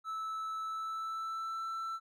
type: tone with pitch glide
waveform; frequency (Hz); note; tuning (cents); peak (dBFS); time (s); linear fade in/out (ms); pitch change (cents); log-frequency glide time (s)
triangle; 1309 to 1333.4; E6 to E6; -13 to +19; -34; 0.04-2; 50; +32; 0.62-1.65
effects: none